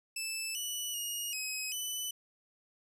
15% pulse tone with pitch steps, 2635 / 2957 / 2870 / 2540 / 2994 Hz, E7 / F#7 / F7 / D#7 / F#7, -1 / -2 / +47 / +35 / +20 cents, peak -28 dBFS, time 0.16-2.11 s, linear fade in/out 5 ms, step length 390 ms, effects none

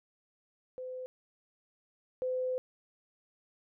sine tone pair in turn, 510 / 510 Hz, C5 / C5, -44 / -44 cents, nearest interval unison, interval 0 cents, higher neither, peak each -38 / -30 dBFS, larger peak second, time 0.78-1.06 / 2.22-2.58 s, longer second, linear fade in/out 0 ms, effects none

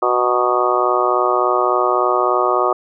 harmonic tone with a mistuned harmonic, 123.47 Hz, B2, in tune, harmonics 3 / 4 / 5 / 6 / 7 / 8 / 9 / 10, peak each -20 / -23 / -21 / -22 / -26 / -26 / -20 / -20 dBFS, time 0.02-2.73 s, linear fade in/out 5 ms, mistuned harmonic 8, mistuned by -49 cents, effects none

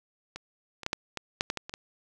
clicks, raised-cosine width 0.2 ms, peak -21 / -23 / -12 / -10 / -16 / -8 / -12 / -15 / -22 / -19 dBFS, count 10, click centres 0.36 / 0.833 / 0.864 / 0.931 / 1.173 / 1.409 / 1.501 / 1.573 / 1.695 / 1.739 s, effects none

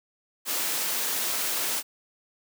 white high-pass noise, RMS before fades -28 dBFS, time 0.45-1.83 s, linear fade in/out 50 ms, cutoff 250 Hz, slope 12 dB/octave, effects none

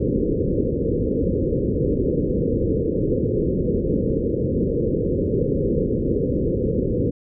white low-pass noise, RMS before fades -21 dBFS, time 0-7.11 s, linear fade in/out 10 ms, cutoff 520 Hz, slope 96 dB/octave, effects none

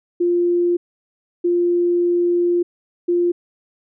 sine tone bursts at uneven times, 349.2 Hz, F4, in tune, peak -14 dBFS, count 3, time 0.2-0.77 / 1.44-2.63 / 3.08-3.32 s, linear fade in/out 10 ms, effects none

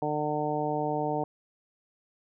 harmonic tone, 150 Hz, D3, 37 cents sharp, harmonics 1 / 2 / 3 / 4 / 5 / 6, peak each -36 / -34 / -33 / -34 / -32 / -35 dBFS, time 0.02-1.24 s, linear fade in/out 2 ms, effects none

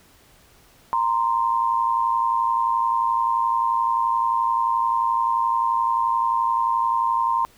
sine tone pair together, 930 / 1041.5 Hz, A#5 / C6, -4 / -8 cents, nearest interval major second, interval 196 cents, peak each -21 dBFS, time 0.93-7.45 s, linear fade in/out 0 ms, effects pink hiss -54 dBFS RMS until 7.57 s

